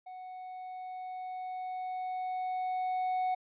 triangle tone with level ramp, 740 Hz, F#5, in tune, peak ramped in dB -41 to -26 dBFS, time 0.06-3.35 s, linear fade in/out 10 ms, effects resampled to 8000 Hz

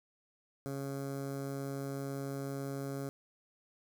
15% pulse tone with notch filter, 138 Hz, C#3, 7 cents flat, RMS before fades -39 dBFS, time 0.66-3.09 s, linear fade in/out 0 ms, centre 2800 Hz, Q 0.51, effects none

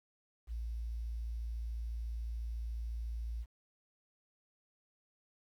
sine tone with quantisation, 57 Hz, A#1, 38 cents flat, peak -36 dBFS, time 0.47-3.46 s, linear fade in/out 50 ms, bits 11, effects MP3 96 kbps

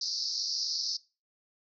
white band-pass noise, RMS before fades -33 dBFS, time 0.01-0.97 s, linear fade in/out 5 ms, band 4300 to 5600 Hz, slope 96 dB/octave, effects noise-tail reverb RT60 0.3 s tail -21 dB re dry

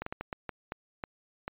slowing click train, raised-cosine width 0.5 ms, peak -20 dBFS, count 9, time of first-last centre 0.02-1.479 s, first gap 44 ms, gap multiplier 1.39, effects resampled to 8000 Hz

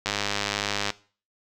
click train, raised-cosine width 0.2 ms, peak -8 dBFS, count 87, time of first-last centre 0.06-0.903 s, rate 102 Hz, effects noise-tail reverb RT60 0.4 s tail -19 dB re dry

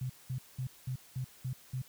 sine tone bursts, 128.5 Hz, C3, 31 cents flat, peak -33 dBFS, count 7, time 0.01-1.819 s, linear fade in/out 5 ms, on 87 ms, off 200 ms, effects white hiss -58 dBFS RMS until 1.88 s

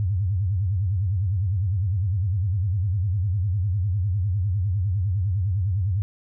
sine tone with vibrato, 96 Hz, G2, 36 cents flat, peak -20 dBFS, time 0-6.02 s, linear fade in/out 0 ms, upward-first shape sine, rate 9.9 Hz, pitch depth 200 cents each way, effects none

